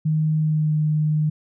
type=tone with pitch glide; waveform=sine; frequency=155.56 to 153.06 Hz; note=D#3 to D#3; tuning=0 to -28 cents; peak=-17 dBFS; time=0.05-1.3 s; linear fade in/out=10 ms; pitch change=-28 cents; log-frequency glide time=0.39-0.73 s; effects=none